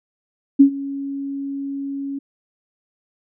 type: tone with ADSR envelope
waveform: sine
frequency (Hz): 277.2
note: C#4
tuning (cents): 0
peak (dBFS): -4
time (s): 0.59-2.19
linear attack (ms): 15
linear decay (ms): 92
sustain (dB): -20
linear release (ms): 9
effects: none